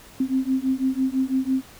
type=beating tone pair; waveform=sine; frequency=260 / 266 Hz; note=C4 / C4; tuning=-11 / +29 cents; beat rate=6 Hz; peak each=-23 dBFS; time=0.2-1.62 s; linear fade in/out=5 ms; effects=pink hiss -47 dBFS RMS until 1.79 s